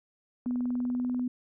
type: tone with pitch glide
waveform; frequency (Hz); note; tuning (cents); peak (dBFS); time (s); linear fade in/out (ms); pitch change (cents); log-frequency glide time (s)
sine; 246.9 to 248.9; B3 to B3; 0 to +14; -27; 0.46-1.28; 5; +14; 0.85-1.08
type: click train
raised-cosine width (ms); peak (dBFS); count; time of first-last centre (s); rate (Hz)
1; -33; 16; 0.46-1.195; 20.4
effects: none